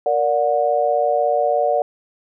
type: chord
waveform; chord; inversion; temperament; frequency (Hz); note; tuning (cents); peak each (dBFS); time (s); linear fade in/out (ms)
sine; Bb augmented; none; just; 466.2 / 582.7 / 728.4; Bb4 / D5 / F#5; 0 / -14 / -27; -22 / -18 / -19; 0.06-1.82; 2
effects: none